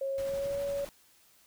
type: tone with pitch glide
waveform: sine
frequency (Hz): 544 to 562.9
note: C#5 to C#5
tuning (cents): -33 to +26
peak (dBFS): -30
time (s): 0.01-0.85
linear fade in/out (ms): 5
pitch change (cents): +59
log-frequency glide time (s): 0.14-0.6
type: noise with tremolo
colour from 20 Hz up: pink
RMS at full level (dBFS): -46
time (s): 0.18-0.89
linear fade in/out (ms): 0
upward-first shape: triangle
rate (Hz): 12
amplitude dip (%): 35
type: clicks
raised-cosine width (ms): 5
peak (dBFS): -38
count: 7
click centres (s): 0.294 / 0.338 / 0.458 / 0.508 / 0.548 / 0.579 / 0.692
effects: white hiss -63 dBFS RMS until 1.46 s